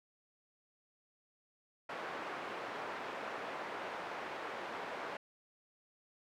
pink band-pass noise, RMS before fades -43 dBFS, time 1.89-5.17 s, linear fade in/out 5 ms, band 480 to 1800 Hz, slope 12 dB/octave, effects none

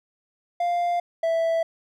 triangle tone pair in turn, 698.5 / 659.3 Hz, F5 / E5, 0 / 0 cents, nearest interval minor second, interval 100 cents, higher first, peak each -19 / -18 dBFS, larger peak second, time 0.6-1 / 1.23-1.63 s, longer neither, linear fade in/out 5 ms, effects none

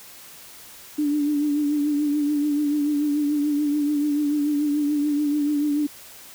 sine tone with vibrato, 293.7 Hz, D4, in tune, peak -19 dBFS, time 0.98-5.87 s, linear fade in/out 10 ms, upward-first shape triangle, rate 6.9 Hz, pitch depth 50 cents each way, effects white hiss -44 dBFS RMS until 6.34 s

